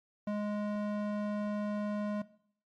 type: tone with band-pass filter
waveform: square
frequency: 208.2 Hz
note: G#3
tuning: 5 cents sharp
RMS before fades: -34 dBFS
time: 0.27-2.22 s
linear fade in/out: 5 ms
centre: 450 Hz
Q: 0.86
effects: noise-tail reverb RT60 0.6 s tail -18 dB re dry + MP3 64 kbps